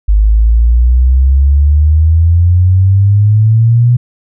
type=exponential sweep; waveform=sine; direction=up; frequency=50.7 to 123 Hz; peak=-4 dBFS; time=0.08-3.97 s; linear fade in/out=10 ms; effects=none